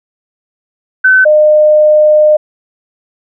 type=tone pair in turn; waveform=sine; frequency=1521 / 608 Hz; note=F#6 / D#5; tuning=+47 / -40 cents; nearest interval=octave + major third; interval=1587 cents; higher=first; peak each=-3 dBFS; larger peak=neither; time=1.04-1.25 / 1.25-2.37 s; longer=second; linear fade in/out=10 ms; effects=none